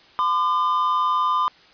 triangle tone pair together, 1020 / 1200 Hz, C6 / D6, -44 / +37 cents, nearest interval minor third, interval 281 cents, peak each -19 dBFS, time 0.19-1.48 s, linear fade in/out 0 ms, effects white hiss -51 dBFS RMS until 1.73 s + resampled to 11025 Hz

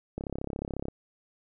click train, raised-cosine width 2 ms, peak -20 dBFS, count 25, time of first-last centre 0.18-0.884 s, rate 34.1 Hz, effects none

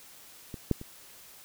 clicks, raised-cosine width 3 ms, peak -25 / -11 / -28 dBFS, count 3, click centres 0.542 / 0.713 / 0.814 s, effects white hiss -52 dBFS RMS until 1.44 s

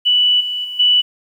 sine tone with level steps, 2963 Hz, F#7, 2 cents sharp, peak -10 / -19 / -24 / -9 dBFS, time 0.05-1.02 s, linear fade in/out 20 ms, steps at 0.4 / 0.64 / 0.79 s, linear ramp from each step 10 ms, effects 8-bit

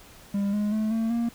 triangle tone with pitch steps, 200.4 / 208.3 / 216.5 / 225.1 / 234 Hz, G3 / G#3 / A3 / A3 / A#3, +38 / +5 / -28 / +40 / +7 cents, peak -21 dBFS, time 0.34-1.29 s, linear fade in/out 5 ms, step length 190 ms, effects pink hiss -50 dBFS RMS until 1.34 s

